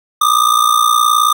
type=ring-modulated tone; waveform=square; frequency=1207 Hz; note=D6; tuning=47 cents sharp; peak=-7 dBFS; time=0.21-1.33 s; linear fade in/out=5 ms; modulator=29.5 Hz; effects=none